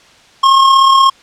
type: tone with amplitude modulation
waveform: square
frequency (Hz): 1077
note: C6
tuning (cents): +50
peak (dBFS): -4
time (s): 0.43-1.1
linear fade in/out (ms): 10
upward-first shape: sine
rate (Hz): 36.6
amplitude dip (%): 40
effects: white hiss -44 dBFS RMS until 1.22 s + low-pass 5000 Hz 12 dB/octave